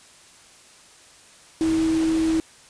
sine tone in noise, 322.1 Hz, E4, 40 cents flat, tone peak -18 dBFS, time 1.61-2.4 s, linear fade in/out 0 ms, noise pink, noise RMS -34 dBFS, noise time 1.61-2.4 s, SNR +13 dB, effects white hiss -50 dBFS RMS until 2.69 s + resampled to 22050 Hz

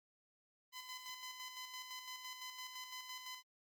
10% pulse tone with tremolo, 1015 Hz, B5, 47 cents sharp, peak -37 dBFS, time 0.72-3.43 s, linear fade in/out 50 ms, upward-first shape square, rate 5.9 Hz, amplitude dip 45%, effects Opus 24 kbps

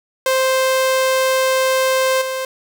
sawtooth tone with level steps, 523.3 Hz, C5, in tune, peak -10 / -17 dBFS, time 0.26-2.45 s, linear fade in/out 2 ms, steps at 2.21 s, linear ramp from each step 10 ms, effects none

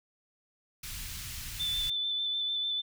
pink band-stop noise, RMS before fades -40 dBFS, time 0.83-1.9 s, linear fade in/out 5 ms, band 100 to 2400 Hz, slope 12 dB/octave
sine tone with vibrato, 3520 Hz, A7, in tune, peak -29 dBFS, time 1.59-2.82 s, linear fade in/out 20 ms, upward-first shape square, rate 6.7 Hz, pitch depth 15 cents each way
effects none

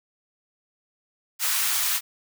white high-pass noise, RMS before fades -24 dBFS, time 1.39-2.01 s, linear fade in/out 50 ms, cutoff 940 Hz, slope 24 dB/octave, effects none

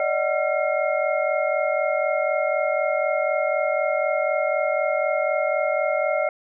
sine tone cluster, 580 / 624 / 743 / 1368 / 2143 Hz, D5 / D#5 / F#5 / F6 / C7, -22 / +5 / +7 / -36 / +41 cents, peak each -24 / -23 / -29 / -31 / -29 dBFS, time 0-6.29 s, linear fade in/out 2 ms, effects none

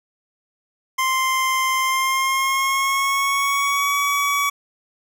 25% pulse tone with pitch glide, 1046.5 to 1134.6 Hz, C6 to C#6, 0 to +40 cents, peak -14 dBFS, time 0.98-4.5 s, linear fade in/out 10 ms, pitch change +140 cents, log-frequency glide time 1.78-3.96 s, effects none

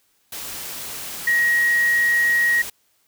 sine tone in noise, 1893 Hz, A#6, 26 cents sharp, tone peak -15 dBFS, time 1.27-2.62 s, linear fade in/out 5 ms, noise white, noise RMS -32 dBFS, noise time 0.32-2.7 s, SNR +14 dB, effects white hiss -64 dBFS RMS until 3.07 s

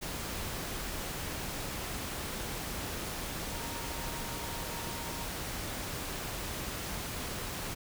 sine tone in noise, 932.3 Hz, A#5, in tune, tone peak -46 dBFS, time 3.51-5.25 s, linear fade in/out 20 ms, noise pink, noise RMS -38 dBFS, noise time 0.01-7.75 s, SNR -11 dB, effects none

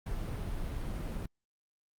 brown noise, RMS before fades -36 dBFS, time 0.06-1.26 s, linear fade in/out 5 ms, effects Opus 32 kbps

